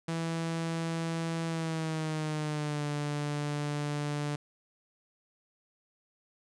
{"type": "tone with pitch glide", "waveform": "sawtooth", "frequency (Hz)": [164.81, 146.83], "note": ["E3", "D3"], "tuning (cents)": [0, 0], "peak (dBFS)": -27, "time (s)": [0.08, 4.36], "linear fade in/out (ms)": 5, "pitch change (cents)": -200, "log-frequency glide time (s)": [1.47, 2.86], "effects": ["resampled to 22050 Hz"]}